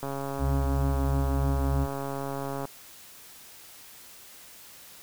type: click train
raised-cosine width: 1 ms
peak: -20 dBFS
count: 363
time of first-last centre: 0.03-2.653 s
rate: 138 Hz
type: harmonic tone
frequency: 67.4 Hz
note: C#2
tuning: 48 cents flat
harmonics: 1 / 2 / 4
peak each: -25 / -30 / -34 dBFS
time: 0.38-1.88 s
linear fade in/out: 50 ms
effects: white hiss -49 dBFS RMS until 5.02 s